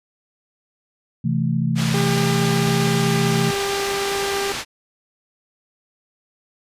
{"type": "chord", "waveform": "sine", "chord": "A minor", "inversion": "first", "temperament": "equal", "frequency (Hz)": [130.81, 164.81, 220], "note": ["C3", "E3", "A3"], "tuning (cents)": [0, 0, 0], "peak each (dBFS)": [-22, -21, -23], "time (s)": [1.24, 3.51], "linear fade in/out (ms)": 10}
{"type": "low-pass noise", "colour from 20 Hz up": "white", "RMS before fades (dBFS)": -28, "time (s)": [1.75, 4.65], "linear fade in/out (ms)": 50, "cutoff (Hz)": 4800, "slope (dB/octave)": 12}
{"type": "tone with pitch glide", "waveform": "sawtooth", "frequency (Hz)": [400, 397], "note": ["G4", "G4"], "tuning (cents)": [35, 22], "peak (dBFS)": -18, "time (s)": [1.94, 4.52], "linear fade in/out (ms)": 0, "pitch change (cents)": -13, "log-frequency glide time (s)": [2.93, 3.87]}
{"effects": ["resampled to 32000 Hz"]}